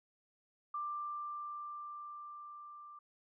sine tone with level ramp, 1183 Hz, D6, 12 cents sharp, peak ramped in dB -36 to -50 dBFS, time 0.74-2.99 s, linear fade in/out 5 ms, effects none

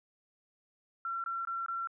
sine tone bursts, 1359 Hz, F6, 48 cents flat, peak -33 dBFS, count 4, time 1.05-1.873 s, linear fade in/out 2 ms, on 190 ms, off 21 ms, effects none

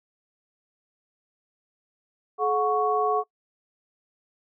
sine tone cluster, 427.9 / 728 / 1112 Hz, A4 / F#5 / C#6, -48 / -28 / +5 cents, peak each -25 dBFS, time 2.38-3.24 s, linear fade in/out 50 ms, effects noise-tail reverb RT60 0.1 s tail -24 dB re dry

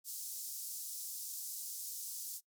white band-pass noise, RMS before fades -44 dBFS, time 0.04-2.41 s, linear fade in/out 50 ms, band 5200 to 16000 Hz, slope 24 dB/octave, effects noise-tail reverb RT60 0.1 s tail -20 dB re dry

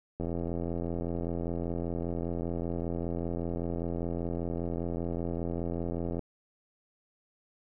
click train, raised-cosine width 2 ms, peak -21 dBFS, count 511, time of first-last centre 0.2-6.193 s, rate 85.1 Hz, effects none

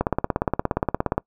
click train, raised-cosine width 1 ms, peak -6 dBFS, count 21, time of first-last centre 0.01-1.18 s, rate 17.1 Hz, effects noise-tail reverb RT60 0.1 s tail -25 dB re dry

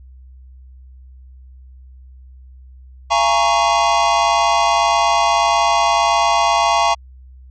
square chord, Bb minor seventh, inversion second, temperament equal with one note detuned, 682.9 / 830.6 / 932.3 / 1108.7 Hz, F5 / Ab5 / Bb5 / Db6, -39 / 0 / 0 / 0 cents, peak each -19 dBFS, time 3.1-6.95 s, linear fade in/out 20 ms, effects added 64 Hz sine -38 dBFS peak until 7.5 s + resampled to 16000 Hz

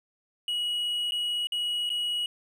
triangle tone with dropouts, 2911 Hz, F#7, 29 cents flat, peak -25 dBFS, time 0.48-2.26 s, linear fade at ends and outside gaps 2 ms, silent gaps 1.11-1.12 / 1.471-1.521 / 1.893-1.901 s, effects none

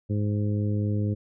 harmonic tone, 104 Hz, G#2, 3 cents sharp, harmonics 1 / 2 / 3 / 4 / 5, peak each -24 / -30 / -34 / -38 / -40 dBFS, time 0.09-1.15 s, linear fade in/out 20 ms, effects none

